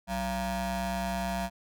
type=ring-modulated tone; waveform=30% pulse; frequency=248.4 Hz; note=B3; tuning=10 cents sharp; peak=-24 dBFS; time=0.07-1.5 s; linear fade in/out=50 ms; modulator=437 Hz; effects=none